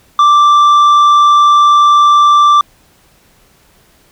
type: tone with tanh clipping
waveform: sine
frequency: 1174.7 Hz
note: D6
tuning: in tune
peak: -5 dBFS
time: 0.19-2.61 s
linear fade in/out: 2 ms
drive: 6 dB
effects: pink hiss -49 dBFS RMS until 4.11 s